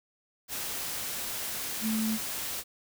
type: tone in noise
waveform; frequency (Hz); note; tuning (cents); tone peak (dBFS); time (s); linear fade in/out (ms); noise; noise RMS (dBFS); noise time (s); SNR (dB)
sine; 220; A3; 0; -27; 1.81-2.19; 50; white; -35; 0.48-2.64; +5
effects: none